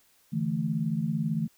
sine chord, D suspended second, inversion none, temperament equal, 146.83 / 164.81 / 220 Hz, D3 / E3 / A3, 0 / 0 / 0 cents, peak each -32 / -29 / -30 dBFS, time 0.32-1.48 s, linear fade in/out 20 ms, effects white hiss -64 dBFS RMS until 1.57 s

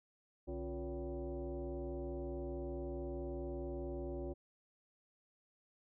sine tone with frequency modulation, 146.83 Hz, D3, in tune, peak -39 dBFS, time 0.47-4.34 s, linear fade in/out 20 ms, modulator 209 Hz, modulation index 2, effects none

